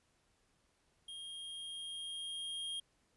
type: tone with level ramp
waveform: square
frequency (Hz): 3233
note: G#7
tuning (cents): -47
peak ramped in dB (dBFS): -46 to -39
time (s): 1.08-2.8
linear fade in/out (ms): 5
effects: pink hiss -75 dBFS RMS until 3.16 s + resampled to 24000 Hz